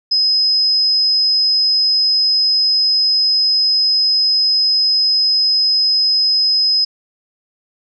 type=tone; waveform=sine; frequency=5070 Hz; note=D#8; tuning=32 cents sharp; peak=-11 dBFS; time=0.11-6.85 s; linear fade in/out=10 ms; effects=none